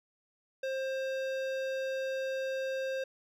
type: tone with hard clipping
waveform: sine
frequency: 530 Hz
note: C5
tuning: 22 cents sharp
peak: -34 dBFS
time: 0.63-3.04 s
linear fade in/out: 5 ms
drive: 15 dB
effects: none